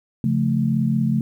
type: chord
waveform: sine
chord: Db augmented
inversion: none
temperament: equal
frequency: 138.59 / 174.61 / 220 Hz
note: Db3 / F3 / A3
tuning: 0 / 0 / 0 cents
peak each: -21 / -24 / -20 dBFS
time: 0.24-1.21 s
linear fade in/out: 2 ms
effects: 9-bit